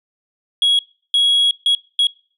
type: tone bursts at uneven times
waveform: sine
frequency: 3322 Hz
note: G#7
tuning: in tune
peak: -9 dBFS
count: 4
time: 0.62-0.79 / 1.14-1.51 / 1.66-1.75 / 1.99-2.07 s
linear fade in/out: 2 ms
effects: noise-tail reverb RT60 0.5 s tail -26 dB re dry + tanh soft clip ceiling -10 dBFS